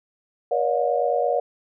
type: tone cluster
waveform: sine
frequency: 478.6 / 563 / 612 / 717 Hz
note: A#4 / C#5 / D#5 / F5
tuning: +46 / +27 / -29 / +45 cents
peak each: -24 / -24 / -27 / -24 dBFS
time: 0.51-1.4 s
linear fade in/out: 5 ms
effects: none